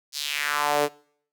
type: tone with high-pass filter sweep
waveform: sawtooth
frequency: 146.83 Hz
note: D3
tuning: in tune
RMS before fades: -25 dBFS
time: 0.12-0.89 s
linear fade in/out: 50 ms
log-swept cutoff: 5200 to 410 Hz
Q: 2.5
effects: noise-tail reverb RT60 0.6 s tail -23 dB re dry